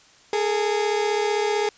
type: tone pair together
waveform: 30% pulse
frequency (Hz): 415.3 / 450.9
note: G#4 / A4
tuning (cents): 0 / +42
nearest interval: minor second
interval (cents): 142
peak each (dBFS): -19 / -24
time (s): 0.33-1.69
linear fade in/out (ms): 2
effects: white hiss -53 dBFS RMS until 1.77 s + resampled to 16000 Hz